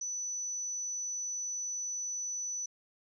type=tone; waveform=sine; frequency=5970 Hz; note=F#8; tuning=15 cents sharp; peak=-34 dBFS; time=0.01-2.66 s; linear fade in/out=5 ms; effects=none